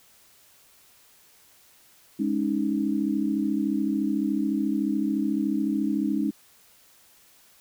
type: chord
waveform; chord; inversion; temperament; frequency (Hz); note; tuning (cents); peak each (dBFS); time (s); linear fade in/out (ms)
sine; Ab suspended fourth; none; equal; 207.7 / 277.2 / 311.1; Ab3 / Db4 / Eb4; 0 / 0 / 0; -27; 2.19-6.31; 10
effects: white hiss -57 dBFS RMS until 7.6 s